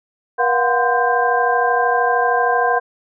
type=tone cluster; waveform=sine; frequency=479.8 / 709 / 742 / 1029 / 1575 Hz; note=A#4 / F5 / F#5 / C6 / G6; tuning=+50 / +26 / +5 / -29 / +8 cents; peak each=-20 dBFS; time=0.38-2.8 s; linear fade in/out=20 ms; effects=none